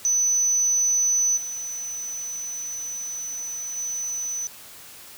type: tone with level steps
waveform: sine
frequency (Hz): 6000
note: F#8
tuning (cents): +23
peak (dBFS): -18 / -29 / -26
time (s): 0.05-4.47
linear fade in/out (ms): 0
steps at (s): 1.36 / 3.76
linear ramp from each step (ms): 20
effects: white hiss -44 dBFS RMS until 5.17 s